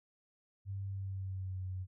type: tone with pitch glide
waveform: sine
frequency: 98 to 92.98 Hz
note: G2 to F#2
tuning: 0 to +9 cents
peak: -37 dBFS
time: 0.65-1.87 s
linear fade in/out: 50 ms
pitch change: -91 cents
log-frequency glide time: 0.86-1.63 s
effects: none